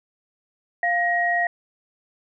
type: tone pair together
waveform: sine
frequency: 698.5 / 1888.6 Hz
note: F5 / A#6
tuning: 0 / +22 cents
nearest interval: octave + perfect fourth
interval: 1722 cents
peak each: -22 / -21 dBFS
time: 0.83-1.47 s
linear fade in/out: 2 ms
effects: none